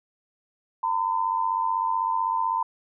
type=tone pair together; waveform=sine; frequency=915.1 / 1011 Hz; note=A#5 / B5; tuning=-32 / +40 cents; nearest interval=major second; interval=172 cents; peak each=-25 dBFS; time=0.83-2.63 s; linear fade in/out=5 ms; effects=none